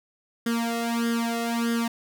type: tone with flanger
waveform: sawtooth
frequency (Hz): 232.6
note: A#3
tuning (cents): -4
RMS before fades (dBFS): -26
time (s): 0.46-1.88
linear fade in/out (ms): 5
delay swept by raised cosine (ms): 0.6 to 1.54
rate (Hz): 1.6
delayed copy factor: +0.95
effects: none